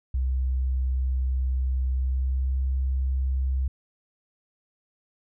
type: tone with pitch glide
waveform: sine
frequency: 64.5 to 65.7 Hz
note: C2 to C2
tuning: -24 to +8 cents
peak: -22 dBFS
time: 0.14-3.68 s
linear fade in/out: 5 ms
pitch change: +32 cents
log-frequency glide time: 1.95-2.6 s
effects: none